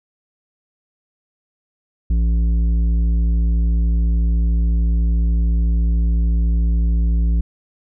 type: tone with tanh clipping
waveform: sine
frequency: 56.9 Hz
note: A#1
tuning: 41 cents flat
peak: -15 dBFS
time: 2.1-7.41 s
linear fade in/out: 5 ms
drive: 9 dB
effects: none